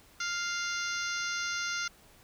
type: harmonic tone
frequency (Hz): 698.5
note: F5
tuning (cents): 0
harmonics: 2 / 3 / 4 / 5 / 6 / 7 / 8 / 9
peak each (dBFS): -34 / -39 / -43 / -44 / -43 / -43 / -42 / -41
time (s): 0.2-1.88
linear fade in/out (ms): 5
effects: pink hiss -59 dBFS RMS until 2.23 s